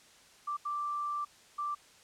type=tone bursts at uneven times; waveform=sine; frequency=1174.7 Hz; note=D6; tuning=in tune; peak=-32 dBFS; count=3; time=0.47-0.57 / 0.65-1.25 / 1.58-1.75 s; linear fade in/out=10 ms; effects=white hiss -59 dBFS RMS until 2.03 s + low-pass 8000 Hz 12 dB/octave